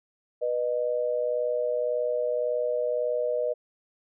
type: tone pair together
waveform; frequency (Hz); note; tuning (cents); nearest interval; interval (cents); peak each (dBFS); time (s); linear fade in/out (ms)
sine; 490.2 / 612; B4 / D#5; -13 / -29; major third; 384; -27; 0.41-3.54; 20
effects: none